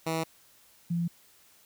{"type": "tone pair in turn", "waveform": ["10% pulse", "sine"], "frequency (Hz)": [161.9, 170.62], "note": ["E3", "F3"], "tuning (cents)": [-31, -40], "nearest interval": "minor second", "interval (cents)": 91, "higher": "second", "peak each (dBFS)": [-20, -26], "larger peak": "first", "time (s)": [[0.06, 0.24], [0.9, 1.08]], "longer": "neither", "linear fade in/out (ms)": 10, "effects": ["white hiss -60 dBFS RMS until 1.65 s"]}